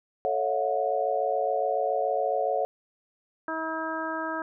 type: chord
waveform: sine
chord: F# minor seventh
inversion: first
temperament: equal with one note detuned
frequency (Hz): 440 / 554.4 / 659.3 / 726.4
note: A4 / C#5 / E5 / F#5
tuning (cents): 0 / 0 / 0 / -32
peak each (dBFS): -31 / -28 / -31 / -28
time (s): 0.25-2.65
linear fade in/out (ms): 0
type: harmonic tone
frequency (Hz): 320.8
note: E4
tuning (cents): -47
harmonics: 1 / 2 / 3 / 4 / 5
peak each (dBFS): -35 / -35 / -35 / -35 / -35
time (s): 3.48-4.42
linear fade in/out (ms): 2
effects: none